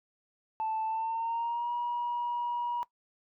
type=tone with pitch glide; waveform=sine; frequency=880 to 959.6 Hz; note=A5 to A#5; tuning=0 to +50 cents; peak=-28 dBFS; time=0.6-2.83 s; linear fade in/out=0 ms; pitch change=+150 cents; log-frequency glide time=0.85-1.72 s; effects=noise-tail reverb RT60 0.1 s tail -20 dB re dry + tanh soft clip ceiling -26 dBFS